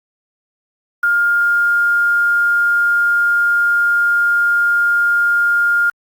sine tone with quantisation, 1410 Hz, F6, 16 cents sharp, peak -11 dBFS, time 1.03-5.9 s, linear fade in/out 5 ms, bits 6, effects Opus 48 kbps

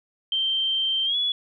sine tone with pitch glide, 3136 to 3400 Hz, G7 to G#7, 0 to +40 cents, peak -21 dBFS, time 0.32-1.32 s, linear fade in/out 2 ms, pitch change +140 cents, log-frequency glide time 1.05-1.16 s, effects none

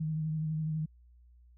sine tone with vibrato, 156.3 Hz, D#3, 8 cents sharp, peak -30 dBFS, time 0-0.86 s, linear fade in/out 10 ms, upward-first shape triangle, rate 12 Hz, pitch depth 34 cents each way, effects added 60 Hz sine -56 dBFS peak until 1.57 s

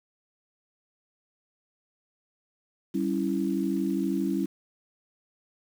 sine chord, C# diminished, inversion second, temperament equal with one note detuned, 194.76 / 277.2 / 329.6 Hz, G3 / C#4 / E4, -11 / 0 / 0 cents, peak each -29 dBFS, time 2.94-4.46 s, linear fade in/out 10 ms, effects 8-bit

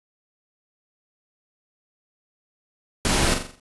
pink noise with echo, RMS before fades -21 dBFS, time 3.05-3.34 s, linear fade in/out 0 ms, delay 43 ms, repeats 6, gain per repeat -6 dB, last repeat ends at 3.598 s, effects resampled to 24000 Hz

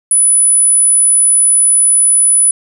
sine tone, 9960 Hz, D#9, 1 cent sharp, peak -6 dBFS, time 0.11-2.51 s, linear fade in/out 2 ms, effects none

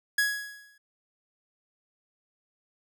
45% pulse tone with exponential decay, 1670 Hz, G#6, 9 cents sharp, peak -20 dBFS, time 0.18-0.78 s, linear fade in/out 5 ms, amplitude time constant 130 ms, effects none

